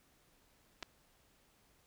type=clicks; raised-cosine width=0.2 ms; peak=-26 / -25 dBFS; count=2; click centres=0.826 / 0.829 s; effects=pink hiss -70 dBFS RMS until 1.86 s